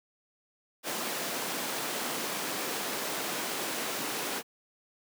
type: high-pass noise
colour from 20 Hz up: pink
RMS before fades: -34 dBFS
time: 0.83-4.43 s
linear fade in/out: 50 ms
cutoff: 260 Hz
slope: 12 dB/octave
effects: high-pass 150 Hz 12 dB/octave